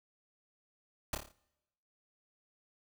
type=noise with echo; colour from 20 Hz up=pink; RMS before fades=-34 dBFS; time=1.13-1.15 s; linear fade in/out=2 ms; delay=28 ms; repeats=6; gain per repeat=-5 dB; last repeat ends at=1.318 s; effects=noise-tail reverb RT60 1.0 s tail -25 dB re dry